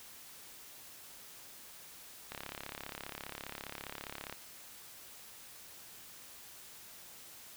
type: click train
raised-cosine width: 0.3 ms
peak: -25 dBFS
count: 71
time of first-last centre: 2.32-4.326 s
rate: 34.9 Hz
effects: white hiss -53 dBFS RMS until 7.56 s